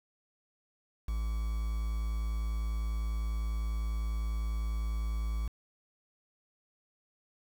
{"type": "tone with quantisation", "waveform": "triangle", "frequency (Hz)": 55, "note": "A1", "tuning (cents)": 0, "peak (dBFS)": -28, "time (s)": [1.08, 5.48], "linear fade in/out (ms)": 5, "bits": 8, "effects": []}